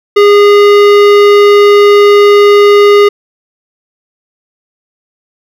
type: tone with hard clipping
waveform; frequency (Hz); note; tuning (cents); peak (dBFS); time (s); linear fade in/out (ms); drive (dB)
sine; 409.4; G#4; -25; -3; 0.16-3.09; 10; 16
effects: none